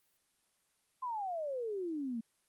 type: exponential sweep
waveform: sine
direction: down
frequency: 1047 to 220 Hz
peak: -35 dBFS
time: 1.02-2.21 s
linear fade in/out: 10 ms
effects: white hiss -75 dBFS RMS until 2.48 s + Opus 24 kbps